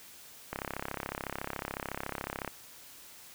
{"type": "click train", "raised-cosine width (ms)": 0.5, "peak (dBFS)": -19, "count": 67, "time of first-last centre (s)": [0.53, 2.477], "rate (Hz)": 33.9, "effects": ["white hiss -52 dBFS RMS until 3.34 s"]}